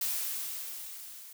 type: noise with level ramp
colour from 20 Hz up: blue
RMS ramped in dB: -31 to -49 dBFS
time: 0.01-1.33 s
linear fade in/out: 5 ms
effects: none

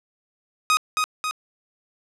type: tone with echo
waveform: sawtooth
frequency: 1252 Hz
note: D#6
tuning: 10 cents sharp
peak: -12 dBFS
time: 0.7-0.77 s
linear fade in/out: 0 ms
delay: 270 ms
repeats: 2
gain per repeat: -4 dB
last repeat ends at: 1.31 s
effects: low-pass 10000 Hz 12 dB/octave

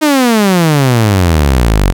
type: exponential sweep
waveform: sawtooth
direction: down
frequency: 315.3 to 43.65 Hz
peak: -3 dBFS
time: 0.01-1.93 s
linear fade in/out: 20 ms
effects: none

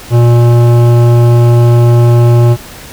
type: tone with hard clipping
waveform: triangle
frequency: 119.1 Hz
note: A#2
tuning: 38 cents sharp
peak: -5 dBFS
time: 0.1-2.57 s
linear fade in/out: 50 ms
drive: 18 dB
effects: pink hiss -30 dBFS RMS until 2.92 s

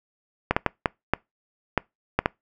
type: clicks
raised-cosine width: 0.5 ms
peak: -4 dBFS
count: 8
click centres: 0.51 / 0.565 / 0.663 / 0.858 / 1.136 / 1.777 / 2.19 / 2.259 s
effects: noise-tail reverb RT60 0.2 s tail -25 dB re dry

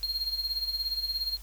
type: tone with tremolo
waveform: triangle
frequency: 4225 Hz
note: C8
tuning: 16 cents sharp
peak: -25 dBFS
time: 0.03-1.37 s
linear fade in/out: 0 ms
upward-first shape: sine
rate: 17 Hz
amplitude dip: 70%
effects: added 50 Hz sine -43 dBFS peak until 1.42 s + white hiss -53 dBFS RMS until 1.42 s

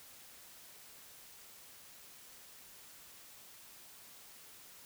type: silence
effects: white hiss -56 dBFS RMS until 4.85 s

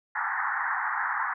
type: band-pass noise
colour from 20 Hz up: white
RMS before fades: -29 dBFS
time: 0.15-1.34 s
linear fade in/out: 10 ms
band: 790 to 1900 Hz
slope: 96 dB/octave
effects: none

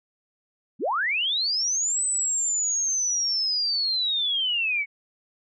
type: linear two-way sweep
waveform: sine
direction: up then down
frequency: 155.56 to 8120 to 2193 Hz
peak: -22 dBFS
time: 0.79-4.86 s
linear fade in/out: 50 ms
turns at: 2.04 s
effects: none

